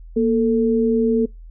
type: tone pair together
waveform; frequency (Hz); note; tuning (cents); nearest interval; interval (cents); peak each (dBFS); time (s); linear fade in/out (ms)
sine; 235.2 / 444; A#3 / A4; +16 / +16; major seventh; 1100; -17; 0.16-1.26; 10
effects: noise-tail reverb RT60 0.2 s tail -23 dB re dry + added 41 Hz sine -36 dBFS peak until 1.5 s